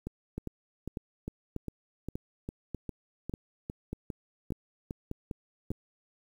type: two click trains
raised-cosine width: 3 ms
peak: -23 / -22 dBFS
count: 15 / 10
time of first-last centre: 0.07-5.715 / 0.38-5.705 s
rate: 2.48 / 1.69 Hz
effects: 9-bit